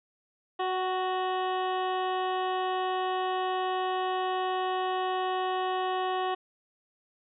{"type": "harmonic tone with a mistuned harmonic", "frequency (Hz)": 370, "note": "F#4", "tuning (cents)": 0, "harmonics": [1, 2, 3, 4, 5, 7, 8, 9, 10], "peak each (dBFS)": [-32, -30, -34, -46, -41, -48, -43, -47, -51], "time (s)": [0.59, 6.35], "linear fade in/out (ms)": 10, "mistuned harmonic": 2, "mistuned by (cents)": 16, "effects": []}